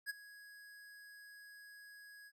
square tone with ADSR envelope, 1663 Hz, G#6, 2 cents sharp, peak -37 dBFS, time 0.06-2.32 s, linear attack 39 ms, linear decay 18 ms, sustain -18 dB, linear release 51 ms, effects none

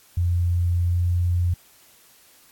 sine tone with pitch glide, 87.31 to 87.87 Hz, F2 to F2, 0 to +11 cents, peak -18 dBFS, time 0.17-1.54 s, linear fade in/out 5 ms, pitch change +11 cents, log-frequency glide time 0.85-0.95 s, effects white hiss -54 dBFS RMS until 2.51 s + AAC 64 kbps

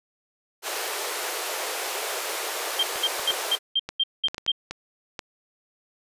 pink high-pass noise, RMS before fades -30 dBFS, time 0.62-3.59 s, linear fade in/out 50 ms, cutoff 380 Hz, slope 48 dB/octave
sine tone bursts, 3170 Hz, G7, 19 cents sharp, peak -19 dBFS, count 8, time 2.79-4.518 s, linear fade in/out 5 ms, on 41 ms, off 200 ms
clicks, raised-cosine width 0.2 ms, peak -15 dBFS, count 10, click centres 2.958 / 3.196 / 3.305 / 3.89 / 4.284 / 4.345 / 4.381 / 4.464 / 4.71 / 5.192 s
effects resampled to 32000 Hz

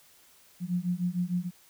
sine beating tone pair, 174.61 / 181.21 Hz, F3 / F#3, 0 / -36 cents, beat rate 6.6 Hz, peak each -30 dBFS, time 0.6-1.51 s, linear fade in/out 50 ms, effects white hiss -59 dBFS RMS until 1.69 s

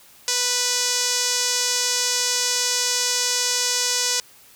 sawtooth tone with band-pass filter, 493.2 Hz, B4, 2 cents flat, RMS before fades -22 dBFS, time 0.28-4.2 s, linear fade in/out 0 ms, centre 6000 Hz, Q 2.2, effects white hiss -50 dBFS RMS until 4.55 s

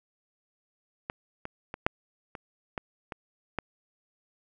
clicks, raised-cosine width 0.5 ms, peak -17 / -21 / -21 / -7 / -24 / -17 / -21 / -14 dBFS, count 8, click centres 1.099 / 1.454 / 1.741 / 1.865 / 2.352 / 2.778 / 3.122 / 3.587 s, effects none

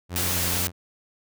sawtooth tone with vibrato, 88.7 Hz, F2, 27 cents sharp, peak -25 dBFS, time 0.09-0.72 s, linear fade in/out 50 ms, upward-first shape sine, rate 17 Hz, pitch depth 18 cents each way
white noise, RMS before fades -26 dBFS, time 0.16-0.67 s, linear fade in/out 0 ms
effects none

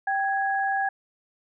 sine tone pair together, 782.9 / 1660 Hz, G5 / G#6, -2 / -1 cents, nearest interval octave + minor second, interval 1301 cents, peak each -24 / -27 dBFS, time 0.07-0.89 s, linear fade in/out 5 ms, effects none

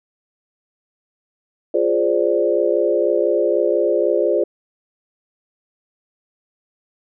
sine chord, D half-diminished seventh, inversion first, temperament equal, 349.2 / 415.3 / 523.3 / 587.3 Hz, F4 / Ab4 / C5 / D5, 0 / 0 / 0 / 0 cents, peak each -20 dBFS, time 1.74-4.44 s, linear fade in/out 5 ms, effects none

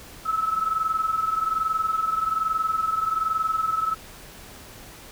sine tone pair together, 1297.3 / 1318.5 Hz, E6 / E6, -28 / 0 cents, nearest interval unison, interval 28 cents, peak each -23 / -27 dBFS, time 0.25-3.95 s, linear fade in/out 20 ms, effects pink hiss -44 dBFS RMS until 5.11 s

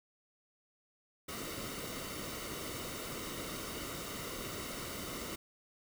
pink noise with comb filter, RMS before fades -42 dBFS, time 1.28-5.36 s, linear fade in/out 10 ms, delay 1.2 ms, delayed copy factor -0.6, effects none

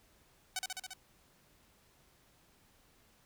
5% pulse tone with echo, 752 Hz, F#5, 28 cents sharp, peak -22 dBFS, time 0.56-0.59 s, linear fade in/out 2 ms, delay 69 ms, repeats 5, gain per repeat -2 dB, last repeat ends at 0.935 s, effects pink hiss -67 dBFS RMS until 3.25 s

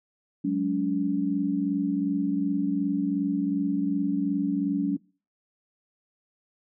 sine chord, F# suspended second, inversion none, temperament equal with one note detuned, 185 / 207.7 / 284.3 Hz, F#3 / G#3 / C#4, 0 / 0 / +44 cents, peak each -29 / -30 / -25 dBFS, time 0.44-4.97 s, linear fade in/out 10 ms, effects noise-tail reverb RT60 0.4 s tail -24 dB re dry

